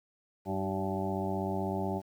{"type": "harmonic tone with a mistuned harmonic", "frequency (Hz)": 96, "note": "G2", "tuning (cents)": -36, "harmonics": [1, 2, 3, 4, 6, 7, 8, 9], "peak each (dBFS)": [-38, -35, -40, -37, -41, -40, -41, -40], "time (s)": [0.45, 2.02], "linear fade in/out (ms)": 50, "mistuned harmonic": 3, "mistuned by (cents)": 42, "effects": ["10-bit"]}